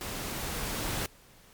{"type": "noise with level ramp", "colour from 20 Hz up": "pink", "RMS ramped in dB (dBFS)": [-37, -32], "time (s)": [0.01, 1.06], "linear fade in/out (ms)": 0, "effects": ["pink hiss -57 dBFS RMS until 1.53 s", "MP3 96 kbps"]}